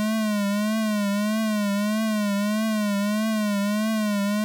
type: tone with vibrato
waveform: square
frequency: 210.3 Hz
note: G#3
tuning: 22 cents sharp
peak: -22 dBFS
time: 0-4.44 s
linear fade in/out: 0 ms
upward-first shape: triangle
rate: 1.6 Hz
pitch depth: 95 cents each way
effects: none